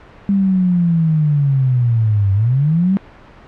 sine linear two-way sweep, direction down then up, 200.4 to 95.7 to 198.8 Hz, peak -11 dBFS, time 0.29-2.97 s, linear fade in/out 0 ms, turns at 2.33 s, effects pink hiss -41 dBFS RMS until 3.47 s + low-pass 2000 Hz 12 dB/octave

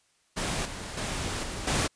pink noise with level steps, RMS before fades -30 / -38 / -32 / -36 / -26 dBFS, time 0.36-1.88 s, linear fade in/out 20 ms, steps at 0.65 / 0.97 / 1.43 / 1.67 s, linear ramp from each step 5 ms, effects white hiss -68 dBFS RMS until 1.95 s + resampled to 22050 Hz

